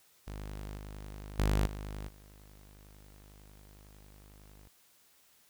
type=tone with level steps; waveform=sawtooth; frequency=51 Hz; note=G#1; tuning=31 cents flat; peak=-36 / -39 / -22 / -35 / -50 dBFS; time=0.27-4.68 s; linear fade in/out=5 ms; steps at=0.77 / 1.39 / 1.66 / 2.08 s; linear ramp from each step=5 ms; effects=white hiss -65 dBFS RMS until 5.49 s